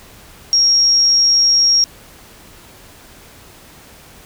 sine tone, 5588 Hz, F8, in tune, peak -9 dBFS, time 0.53-1.84 s, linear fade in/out 0 ms, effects pink hiss -42 dBFS RMS until 4.25 s

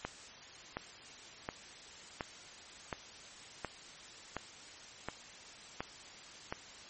click train, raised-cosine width 0.5 ms, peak -21 dBFS, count 10, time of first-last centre 0.05-6.525 s, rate 1.39 Hz, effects white hiss -52 dBFS RMS until 6.89 s + MP3 32 kbps

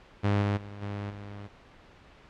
sawtooth tone with level steps, 101.8 Hz, G#2, 34 cents flat, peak -19 / -21 / -37 / -29 / -36 dBFS, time 0.23-1.48 s, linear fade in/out 20 ms, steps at 0.41 / 0.56 / 0.81 / 1.09 s, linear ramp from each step 20 ms, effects pink hiss -54 dBFS RMS until 2.29 s + low-pass 3000 Hz 12 dB/octave

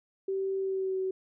sine tone with pitch glide, 386.1 to 377.7 Hz, G4 to F#4, -26 to +36 cents, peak -28 dBFS, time 0.28-1.11 s, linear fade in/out 5 ms, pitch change -38 cents, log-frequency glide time 0.59-0.98 s, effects none

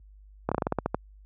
slowing click train, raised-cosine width 1 ms, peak -11 dBFS, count 10, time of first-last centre 0.49-0.945 s, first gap 26 ms, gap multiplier 1.16, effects added 50 Hz sine -44 dBFS peak until 1.25 s + high-pass 60 Hz 12 dB/octave

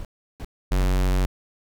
brown noise bursts, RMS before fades -33 dBFS, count 3, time 0-0.844 s, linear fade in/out 0 ms, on 48 ms, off 350 ms
square tone, 46.3 Hz, F#1, 2 cents sharp, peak -19 dBFS, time 0.71-1.26 s, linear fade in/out 10 ms
effects none

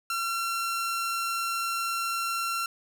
sawtooth tone, 1362 Hz, F6, 44 cents flat, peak -24 dBFS, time 0.1-2.66 s, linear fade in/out 2 ms, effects none

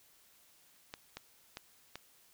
clicks, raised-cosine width 0.2 ms, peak -25 dBFS, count 4, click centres 0.939 / 1.17 / 1.571 / 1.956 s, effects white hiss -65 dBFS RMS until 2.33 s

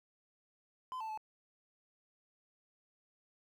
triangle tone with pitch steps, 1022 / 883 / 866 Hz, C6 / A5 / A5, -41 / +6 / -28 cents, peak -37 dBFS, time 0.92-1.175 s, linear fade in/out 0 ms, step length 85 ms, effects 12-bit

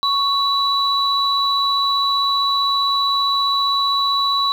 sine tone pair together, 1108.7 / 3938 Hz, C#6 / B7, 0 / -6 cents, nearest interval octave + minor seventh, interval 2194 cents, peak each -18 dBFS, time 0.03-4.52 s, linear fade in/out 0 ms, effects 7-bit

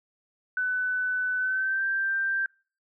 sine tone with pitch glide, 1500 to 1575.5 Hz, F#6 to G6, +23 to +8 cents, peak -24 dBFS, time 0.57-2.46 s, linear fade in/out 2 ms, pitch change +85 cents, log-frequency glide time 1.36-1.85 s, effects noise-tail reverb RT60 0.4 s tail -26 dB re dry

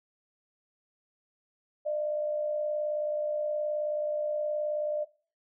sine tone pair together, 600 / 658.9 Hz, D5 / E5, +37 / -1 cents, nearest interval major second, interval 162 cents, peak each -28 / -38 dBFS, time 1.85-5.05 s, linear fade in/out 20 ms, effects noise-tail reverb RT60 0.4 s tail -20 dB re dry

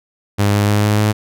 sawtooth tone with pitch steps, 101.7 / 102.76 / 103.84 / 104.92 / 106.02 Hz, G#2 / G#2 / G#2 / G#2 / G#2, -36 / -18 / 0 / +18 / +36 cents, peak -8 dBFS, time 0.38-1.13 s, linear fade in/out 20 ms, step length 150 ms, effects none

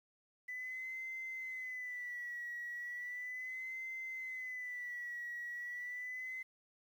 sine tone with vibrato, 1992 Hz, B6, 14 cents sharp, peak -40 dBFS, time 0.48-6.43 s, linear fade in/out 10 ms, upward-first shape sine, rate 0.36 Hz, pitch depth 65 cents each way, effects tanh soft clip ceiling -36 dBFS + 11-bit

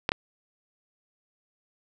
clicks, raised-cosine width 0.3 ms, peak -7 / -8 dBFS, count 2, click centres 0.091 / 0.119 s, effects none

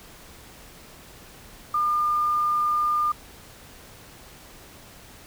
sine tone with quantisation, 1206 Hz, D6, 46 cents sharp, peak -20 dBFS, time 1.74-3.12 s, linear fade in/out 5 ms, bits 8, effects pink hiss -47 dBFS RMS until 5.26 s

